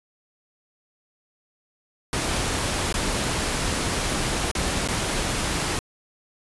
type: noise with dropouts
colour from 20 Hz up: pink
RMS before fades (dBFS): -25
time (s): 2.13-5.79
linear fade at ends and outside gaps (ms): 1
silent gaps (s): 2.926-2.941 / 4.514-4.551 / 4.876-4.886
effects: resampled to 24000 Hz